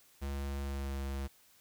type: tone with pitch glide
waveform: square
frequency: 69.5 to 68.46 Hz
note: C#2 to C#2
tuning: +5 to -21 cents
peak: -36 dBFS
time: 0.21-1.28 s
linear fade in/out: 20 ms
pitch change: -26 cents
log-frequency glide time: 0.66-0.92 s
effects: white hiss -64 dBFS RMS until 1.6 s